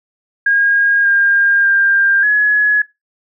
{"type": "tone with pitch steps", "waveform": "sine", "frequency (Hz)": [1628, 1608, 1595, 1689], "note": ["G#6", "G6", "G6", "G#6"], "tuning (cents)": [-35, 44, 30, 29], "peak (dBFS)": -9, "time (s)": [0.46, 2.82], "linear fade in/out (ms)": 5, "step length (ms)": 590, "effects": ["noise-tail reverb RT60 0.2 s tail -21 dB re dry"]}